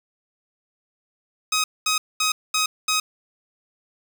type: tone bursts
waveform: 10% pulse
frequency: 1261 Hz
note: D#6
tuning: 23 cents sharp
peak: -11 dBFS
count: 5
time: 1.52-3 s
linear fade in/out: 5 ms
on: 120 ms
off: 220 ms
effects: 7-bit